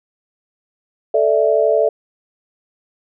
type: chord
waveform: sine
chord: A suspended fourth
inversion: none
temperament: equal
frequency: 440 / 587.3 / 659.3 Hz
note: A4 / D5 / E5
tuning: 0 / 0 / 0 cents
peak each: -16 dBFS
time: 1.14-1.89 s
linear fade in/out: 5 ms
effects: none